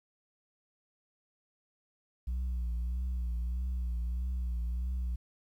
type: tone with vibrato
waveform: sine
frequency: 60.6 Hz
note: B1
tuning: 32 cents flat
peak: -28 dBFS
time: 2.27-5.16 s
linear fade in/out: 10 ms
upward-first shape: triangle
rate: 1.6 Hz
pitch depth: 74 cents each way
effects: tanh soft clip ceiling -30 dBFS + 11-bit